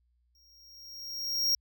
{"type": "tone with exponential growth", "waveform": "square", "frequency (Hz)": 5588, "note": "F8", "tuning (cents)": 0, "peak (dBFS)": -23, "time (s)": [0.35, 1.55], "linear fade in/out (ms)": 2, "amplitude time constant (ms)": 260, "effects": ["added 60 Hz sine -68 dBFS peak until 1.6 s"]}